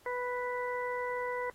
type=harmonic tone; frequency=493.9 Hz; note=B4; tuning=in tune; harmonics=1 / 2 / 3 / 4; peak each=-35 / -37 / -45 / -40 dBFS; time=0.06-1.5 s; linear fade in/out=2 ms; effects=pink hiss -63 dBFS RMS until 1.54 s + AAC 48 kbps